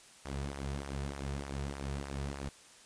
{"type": "tone with flanger", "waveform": "sawtooth", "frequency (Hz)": 69.5, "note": "C#2", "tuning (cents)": 5, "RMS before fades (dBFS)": -39, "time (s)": [0.25, 2.49], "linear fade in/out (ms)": 5, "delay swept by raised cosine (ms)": [0.25, 3.75], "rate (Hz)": 3.3, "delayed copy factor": -0.6, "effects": ["white hiss -57 dBFS RMS until 2.85 s", "resampled to 22050 Hz"]}